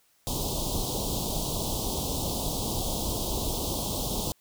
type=band-stop noise; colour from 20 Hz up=pink; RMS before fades=-30 dBFS; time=0.27-4.32 s; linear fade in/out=0 ms; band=1000 to 3200 Hz; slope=48 dB/octave; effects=white hiss -66 dBFS RMS until 4.4 s